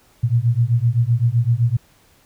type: beating tone pair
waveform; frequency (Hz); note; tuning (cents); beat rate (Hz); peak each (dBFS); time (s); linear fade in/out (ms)
sine; 114.4 / 122.2; A#2 / B2; -32 / -18; 7.8; -17; 0.23-1.77; 10
effects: pink hiss -55 dBFS RMS until 2.25 s